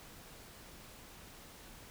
silence, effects pink hiss -54 dBFS RMS until 1.9 s

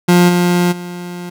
30% pulse tone with level steps, 176.5 Hz, F3, 19 cents sharp, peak -4 / -8 / -22 dBFS, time 0.08-1.3 s, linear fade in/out 10 ms, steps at 0.28 / 0.71 s, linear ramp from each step 20 ms, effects none

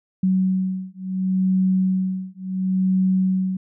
sine beating tone pair, 187.1 / 187.81 Hz, F#3 / F#3, +20 / +26 cents, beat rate 0.71 Hz, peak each -21 dBFS, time 0.23-3.57 s, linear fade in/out 5 ms, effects none

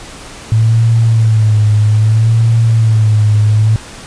sine tone with vibrato, 110 Hz, A2, in tune, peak -6 dBFS, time 0.52-3.76 s, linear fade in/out 0 ms, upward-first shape sine, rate 0.62 Hz, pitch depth 68 cents each way, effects pink hiss -31 dBFS RMS until 4.06 s + resampled to 22050 Hz

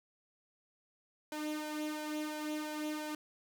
sawtooth tone with flanger, 304.1 Hz, D#4, 40 cents flat, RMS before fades -39 dBFS, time 1.32-3.15 s, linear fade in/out 2 ms, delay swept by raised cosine 2 to 2.99 ms, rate 2.9 Hz, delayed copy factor +0.6, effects none

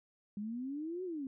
sine exponential two-way sweep, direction up then down, 200.4 to 378.1 to 258 Hz, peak -37 dBFS, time 0.37-1.27 s, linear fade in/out 2 ms, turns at 1.04 s, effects none

